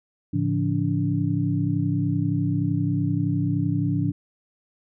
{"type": "tone cluster", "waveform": "sine", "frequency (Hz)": [108, 140.7, 171.3, 288.3], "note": ["A2", "C#3", "F3", "D4"], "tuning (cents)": [-32, 26, -33, -32], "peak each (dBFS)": -26, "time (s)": [0.33, 4.12], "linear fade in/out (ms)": 10, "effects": []}